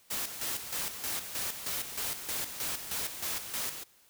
white noise with tremolo, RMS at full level -34 dBFS, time 0.1-3.84 s, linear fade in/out 10 ms, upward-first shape square, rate 3.2 Hz, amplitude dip 60%, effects white hiss -63 dBFS RMS until 4.09 s

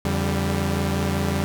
sawtooth tone cluster, 85.4 / 143.7 / 196.3 Hz, F2 / D3 / G3, -38 / -37 / +3 cents, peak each -21 / -23 / -21 dBFS, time 0.05-1.44 s, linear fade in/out 0 ms, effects none

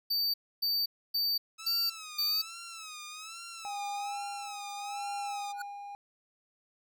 square tone bursts, 4605 Hz, D8, 35 cents flat, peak -28 dBFS, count 5, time 0.1-2.42 s, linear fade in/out 10 ms, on 240 ms, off 280 ms
10% pulse tone with vibrato, 1291 Hz, E6, 37 cents flat, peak -34 dBFS, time 1.58-5.53 s, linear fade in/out 20 ms, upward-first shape sine, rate 1.2 Hz, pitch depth 110 cents each way
triangle tone with tremolo, 810 Hz, G#5, 43 cents flat, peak -32 dBFS, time 3.65-5.95 s, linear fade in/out 0 ms, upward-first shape sine, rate 0.8 Hz, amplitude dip 55%
square tone with exponential growth, 1456 Hz, F#6, 28 cents flat, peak -35 dBFS, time 5.53-5.62 s, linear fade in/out 5 ms, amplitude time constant 18 ms
effects none

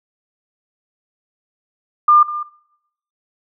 sine tone with echo, 1200 Hz, D6, 37 cents sharp, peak -7 dBFS, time 2.08-2.23 s, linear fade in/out 5 ms, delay 200 ms, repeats 1, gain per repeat -15 dB, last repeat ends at 2.43 s, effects noise-tail reverb RT60 0.8 s tail -21 dB re dry

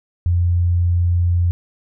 sine tone, 87.31 Hz, F2, in tune, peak -13 dBFS, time 0.26-1.51 s, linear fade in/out 0 ms, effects none

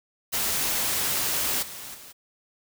white noise with level steps, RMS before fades -26 / -39 / -45 dBFS, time 0.32-2.13 s, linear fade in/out 20 ms, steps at 1.62 / 1.94 s, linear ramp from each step 10 ms, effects none

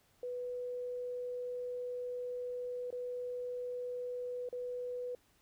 sine tone with dropouts, 493.9 Hz, B4, in tune, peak -37 dBFS, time 0.23-5.15 s, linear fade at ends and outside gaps 2 ms, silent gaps 2.905-2.926 / 4.489-4.527 s, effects pink hiss -70 dBFS RMS until 5.41 s

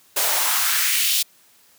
white noise with high-pass filter sweep, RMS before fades -20 dBFS, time 0.16-1.23 s, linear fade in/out 10 ms, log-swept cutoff 490 to 3700 Hz, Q 1.9, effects white hiss -55 dBFS RMS until 1.78 s + high-pass 80 Hz 12 dB/octave

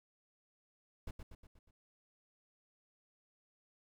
brown noise with echo, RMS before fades -42 dBFS, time 1.07-1.11 s, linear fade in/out 5 ms, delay 120 ms, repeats 5, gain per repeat -5 dB, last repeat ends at 1.71 s, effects none

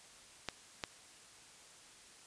clicks, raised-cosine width 0.2 ms, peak -19 dBFS, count 2, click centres 0.487 / 0.838 s, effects white hiss -58 dBFS RMS until 2.26 s + resampled to 22050 Hz

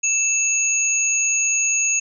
sine tone pair together, 2637 / 6645 Hz, E7 / G#8, 0 / 0 cents, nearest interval octave + major third, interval 1600 cents, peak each -22 / -18 dBFS, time 0.03-2 s, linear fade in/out 10 ms, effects none

